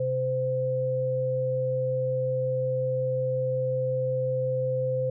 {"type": "tone pair together", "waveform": "sine", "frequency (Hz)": [130, 515.5], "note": ["C3", "C5"], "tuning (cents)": [-11, -26], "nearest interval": "2 octaves", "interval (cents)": 2385, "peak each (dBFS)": [-30, -25], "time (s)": [0, 5.1], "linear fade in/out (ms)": 5, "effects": []}